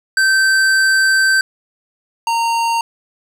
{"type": "tone pair in turn", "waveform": "square", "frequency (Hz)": [1552, 922.8], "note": ["G6", "A#5"], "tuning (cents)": [-18, -18], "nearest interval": "major sixth", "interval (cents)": 900, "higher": "first", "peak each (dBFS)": [-11, -15], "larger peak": "first", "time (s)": [[0.17, 1.41], [2.27, 2.81]], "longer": "first", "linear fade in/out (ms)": 2, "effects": ["low-pass 10000 Hz 12 dB/octave", "7-bit"]}